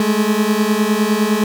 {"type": "beating tone pair", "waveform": "30% pulse", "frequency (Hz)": [207.7, 217.5], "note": ["G#3", "A3"], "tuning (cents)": [0, -20], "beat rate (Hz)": 9.8, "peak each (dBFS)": -14, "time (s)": [0, 1.44], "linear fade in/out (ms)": 2, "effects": []}